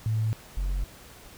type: tone pair in turn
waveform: sine / triangle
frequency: 110 / 46.25 Hz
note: A2 / F#1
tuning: 0 / 0 cents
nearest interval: octave + minor third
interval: 1500 cents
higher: first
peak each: -23 dBFS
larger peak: neither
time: 0.06-0.33 / 0.57-0.84 s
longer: neither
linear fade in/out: 0 ms
effects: pink hiss -49 dBFS RMS until 1.37 s